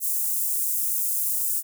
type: high-pass noise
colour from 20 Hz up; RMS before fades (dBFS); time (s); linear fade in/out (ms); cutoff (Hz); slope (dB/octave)
white; -25; 0-1.63; 50; 8100; 24
effects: none